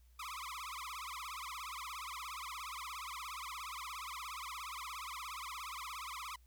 sawtooth tone with vibrato, 1138 Hz, C#6, 45 cents sharp, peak -39 dBFS, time 0.19-6.36 s, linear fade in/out 5 ms, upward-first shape triangle, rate 17 Hz, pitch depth 280 cents each way, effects added 60 Hz sine -61 dBFS peak until 6.46 s + white hiss -75 dBFS RMS until 6.46 s

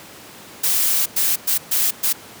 blue noise bursts at uneven times, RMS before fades -18 dBFS, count 5, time 0.63-1.06 / 1.16-1.36 / 1.47-1.58 / 1.71-1.91 / 2.03-2.13 s, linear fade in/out 10 ms, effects pink hiss -40 dBFS RMS until 2.4 s + high-pass 150 Hz 12 dB/octave

